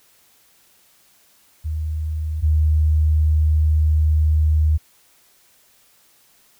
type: tone pair in turn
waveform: sine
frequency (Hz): 77.78 / 77.24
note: D#2 / D#2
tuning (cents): 0 / -12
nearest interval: unison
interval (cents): 12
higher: first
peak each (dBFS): -21 / -13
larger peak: second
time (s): 1.64-2.42 / 2.42-4.78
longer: second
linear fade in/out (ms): 20
effects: white hiss -56 dBFS RMS until 6.59 s